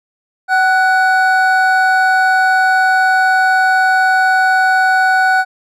triangle tone pair together, 756 / 1480 Hz, F#5 / F#6, +37 / 0 cents, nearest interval octave, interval 1163 cents, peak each -10 dBFS, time 0.48-5.45 s, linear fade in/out 50 ms, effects none

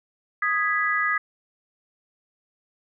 sine chord, G# minor, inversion second, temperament equal, 1244.5 / 1661.2 / 1975.5 Hz, D#6 / G#6 / B6, 0 / 0 / 0 cents, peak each -25 dBFS, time 0.42-1.18 s, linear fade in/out 5 ms, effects none

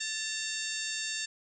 harmonic tone with a mistuned harmonic, 909 Hz, A#5, 44 cents flat, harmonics 2 / 3 / 4 / 5 / 6 / 7 / 8 / 9, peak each -39 / -41 / -40 / -41 / -43 / -43 / -39 / -47 dBFS, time 0-1.26 s, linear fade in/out 10 ms, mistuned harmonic 2, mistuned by -66 cents, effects none

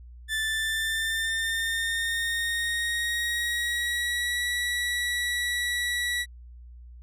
30% pulse tone with pitch glide, 1760 to 1941.6 Hz, A6 to B6, 0 to -30 cents, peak -23 dBFS, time 0.28-6.26 s, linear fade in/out 50 ms, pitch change +170 cents, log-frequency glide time 0.41-4.45 s, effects added 60 Hz sine -43 dBFS peak until 7.02 s + resampled to 32000 Hz

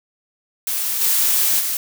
blue noise with level steps, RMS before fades -22 / -17 / -22 dBFS, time 0.67-1.77 s, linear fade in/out 2 ms, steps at 1 / 1.59 s, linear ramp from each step 20 ms, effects none

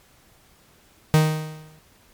45% pulse tone with exponential decay, 155.56 Hz, D#3, in tune, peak -11 dBFS, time 1.14-1.79 s, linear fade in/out 0 ms, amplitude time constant 140 ms, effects pink hiss -56 dBFS RMS until 2.13 s + MP3 96 kbps

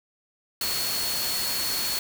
sine tone in noise, 4360 Hz, C#8, 29 cents flat, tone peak -29 dBFS, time 0.61-1.99 s, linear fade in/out 2 ms, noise white, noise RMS -29 dBFS, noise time 0.61-1.99 s, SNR -3 dB, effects none

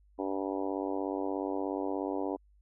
harmonic tone, 96.8 Hz, G2, 21 cents flat, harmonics 3 / 4 / 5 / 6 / 7 / 8 / 9 / 10, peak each -35 / -37 / -39 / -41 / -42 / -43 / -44 / -45 dBFS, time 0.18-2.37 s, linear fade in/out 20 ms, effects added 50 Hz sine -60 dBFS peak until 2.61 s

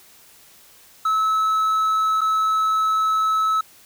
triangle tone with dropouts, 1298 Hz, E6, 27 cents flat, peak -15 dBFS, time 1.05-3.61 s, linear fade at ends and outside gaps 5 ms, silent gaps 2.209-2.214 s, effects white hiss -50 dBFS RMS until 3.85 s

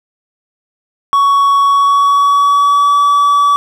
triangle tone with pitch glide, 1118 to 1146.8 Hz, C#6 to D6, +14 to -42 cents, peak -5 dBFS, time 1.13-3.56 s, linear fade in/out 0 ms, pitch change +44 cents, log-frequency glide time 1.64-2.96 s, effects none

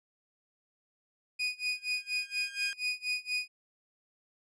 30% pulse tone with tremolo, 2479 Hz, D#7, 7 cents flat, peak -26 dBFS, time 1.39-3.48 s, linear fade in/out 10 ms, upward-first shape sine, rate 4.2 Hz, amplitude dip 95%
sawtooth tone with exponential growth, 1607 Hz, G6, 43 cents sharp, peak -34 dBFS, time 1.58-2.73 s, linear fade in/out 0 ms, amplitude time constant 250 ms
effects resampled to 22050 Hz

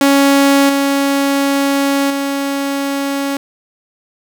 sawtooth tone with level steps, 278.1 Hz, C#4, 6 cents sharp, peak -4 / -8 / -12 dBFS, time 0.01-3.37 s, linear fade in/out 2 ms, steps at 0.69 / 2.1 s, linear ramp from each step 5 ms, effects 7-bit

